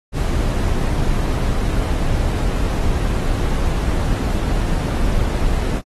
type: noise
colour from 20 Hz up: brown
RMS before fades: -18 dBFS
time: 0.12-5.82 s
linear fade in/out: 50 ms
effects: AAC 32 kbps